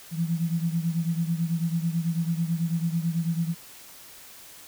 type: beating tone pair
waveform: sine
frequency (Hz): 164.6 / 173.7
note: E3 / F3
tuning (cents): -2 / -9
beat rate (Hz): 9.1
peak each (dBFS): -25 / -29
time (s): 0.11-3.55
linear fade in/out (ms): 50
effects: white hiss -47 dBFS RMS until 4.67 s